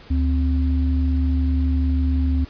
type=tone pair together; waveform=sine; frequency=73.41 / 261.6 Hz; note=D2 / C4; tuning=0 / 0 cents; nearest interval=octave + minor seventh; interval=2200 cents; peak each=-17 / -24 dBFS; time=0.1-2.45 s; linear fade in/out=10 ms; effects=pink hiss -45 dBFS RMS until 2.49 s + resampled to 11025 Hz